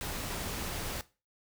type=noise; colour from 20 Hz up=pink; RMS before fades=-37 dBFS; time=0.01-1.01 s; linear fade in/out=0 ms; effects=noise-tail reverb RT60 0.3 s tail -17 dB re dry